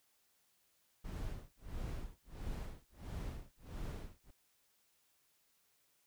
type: noise with tremolo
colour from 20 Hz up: brown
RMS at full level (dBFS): -41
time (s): 1.04-4.31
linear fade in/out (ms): 10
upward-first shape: sine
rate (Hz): 1.5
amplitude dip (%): 100
effects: white hiss -75 dBFS RMS until 6.06 s